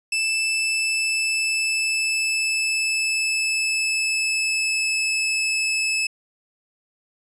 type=tone with pitch glide; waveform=sawtooth; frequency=2637 to 2607 Hz; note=E7 to E7; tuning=0 to -20 cents; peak=-17 dBFS; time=0.12-6.07 s; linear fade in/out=5 ms; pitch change=-20 cents; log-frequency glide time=0.41-4.99 s; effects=resampled to 24000 Hz